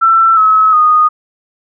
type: tone with pitch steps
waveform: sine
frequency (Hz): 1338 / 1286.5 / 1236.9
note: E6 / E6 / D#6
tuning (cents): +25 / -43 / -11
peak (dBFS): -5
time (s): 0.01-1.09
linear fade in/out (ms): 20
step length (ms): 360
effects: none